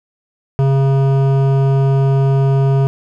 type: tone with hard clipping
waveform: triangle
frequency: 136.1 Hz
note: C#3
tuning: 31 cents flat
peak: -12 dBFS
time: 0.59-2.87 s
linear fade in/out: 0 ms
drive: 17 dB
effects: none